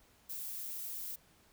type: noise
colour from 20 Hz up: violet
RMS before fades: -42 dBFS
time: 0.29-1.16 s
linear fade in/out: 10 ms
effects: pink hiss -66 dBFS RMS until 1.52 s